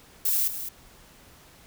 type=noise with echo; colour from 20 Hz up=violet; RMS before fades=-24 dBFS; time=0.25-0.48 s; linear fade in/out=5 ms; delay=210 ms; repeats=1; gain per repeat=-10 dB; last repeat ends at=0.69 s; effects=pink hiss -53 dBFS RMS until 1.66 s